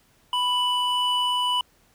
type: tone pair together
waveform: triangle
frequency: 989.7 / 2971 Hz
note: B5 / F#7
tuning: +3 / +6 cents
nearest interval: octave + perfect fifth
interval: 1903 cents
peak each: -22 dBFS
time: 0.33-1.61 s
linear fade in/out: 2 ms
effects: pink hiss -61 dBFS RMS until 1.94 s